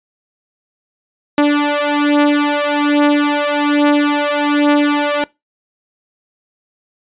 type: beating tone pair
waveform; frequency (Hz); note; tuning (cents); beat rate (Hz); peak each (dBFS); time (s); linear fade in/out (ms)
sawtooth; 291.7 / 292.9; D4 / D4; -12 / -5; 1.2; -10 / -10; 1.38-5.24; 2
effects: noise-tail reverb RT60 0.2 s tail -22 dB re dry + resampled to 8000 Hz